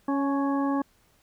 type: harmonic tone with a mistuned harmonic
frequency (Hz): 277.2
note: C#4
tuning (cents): 0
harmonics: 1 / 2 / 3 / 4 / 6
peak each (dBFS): -24 / -34 / -33 / -33 / -43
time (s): 0.08-0.82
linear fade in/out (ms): 5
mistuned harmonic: 3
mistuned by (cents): +24
effects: pink hiss -64 dBFS RMS until 1.22 s